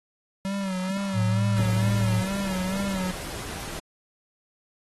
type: tone with vibrato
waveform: square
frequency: 191.1 Hz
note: G3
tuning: 44 cents flat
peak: -27 dBFS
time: 0.45-3.11 s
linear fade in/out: 0 ms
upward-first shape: sine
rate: 2.2 Hz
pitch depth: 68 cents each way
type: tone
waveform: sine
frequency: 109.7 Hz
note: A2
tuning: 5 cents flat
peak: -21 dBFS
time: 1.13-2.24 s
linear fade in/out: 50 ms
type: noise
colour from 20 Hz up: pink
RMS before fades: -36 dBFS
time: 1.56-3.8 s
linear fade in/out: 10 ms
effects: AAC 32 kbps